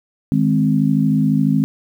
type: chord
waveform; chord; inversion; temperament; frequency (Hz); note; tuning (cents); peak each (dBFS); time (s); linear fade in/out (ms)
sine; Ab major; second; equal; 155.56 / 207.7 / 261.6; Eb3 / Ab3 / C4; 0 / 0 / 0; -17; 0.32-1.64; 0
effects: 8-bit